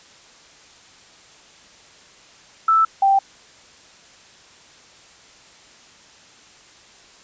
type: tone pair in turn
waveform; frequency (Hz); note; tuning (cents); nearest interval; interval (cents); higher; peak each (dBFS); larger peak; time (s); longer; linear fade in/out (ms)
sine; 1318.5 / 784; E6 / G5; 0 / 0; major sixth; 900; first; -12; neither; 2.68-2.85 / 3.02-3.19; neither; 5
effects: white hiss -48 dBFS RMS until 7.23 s + resampled to 16000 Hz